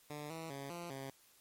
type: tone with pitch steps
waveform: 10% pulse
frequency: 148.4 / 162.6 / 138.8 / 172.4 / 135.4 Hz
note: D3 / E3 / C#3 / F3 / C#3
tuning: +18 / -23 / +3 / -22 / -40 cents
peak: -35 dBFS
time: 0.1-1.1 s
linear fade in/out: 2 ms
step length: 200 ms
effects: white hiss -66 dBFS RMS until 1.4 s + MP3 64 kbps